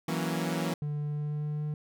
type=chord; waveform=sawtooth; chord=F# dominant seventh; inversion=third; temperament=equal; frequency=164.81 / 185 / 233.1 / 277.2 Hz; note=E3 / F#3 / A#3 / C#4; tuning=0 / 0 / 0 / 0 cents; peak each=-28 / -31 / -32 / -33 dBFS; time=0.08-0.74 s; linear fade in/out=5 ms
type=tone with pitch glide; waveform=triangle; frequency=147.8 to 150.38 Hz; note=D3 to D3; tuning=+11 to +41 cents; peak=-28 dBFS; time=0.82-1.74 s; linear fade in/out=2 ms; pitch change=+30 cents; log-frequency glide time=1.07-1.63 s
effects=none